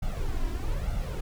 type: noise with flanger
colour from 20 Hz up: brown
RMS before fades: -29 dBFS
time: 0.02-1.21 s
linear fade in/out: 10 ms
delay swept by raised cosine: 1.4 to 3 ms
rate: 1.1 Hz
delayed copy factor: +0.65
effects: none